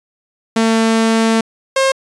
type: tone pair in turn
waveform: sawtooth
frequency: 224.9 / 534.9 Hz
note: A3 / C5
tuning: +38 / +38 cents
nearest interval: octave + minor third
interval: 1500 cents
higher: second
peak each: -7 dBFS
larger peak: neither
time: 0.56-1.41 / 1.76-1.92 s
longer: first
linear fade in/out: 5 ms
effects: resampled to 22050 Hz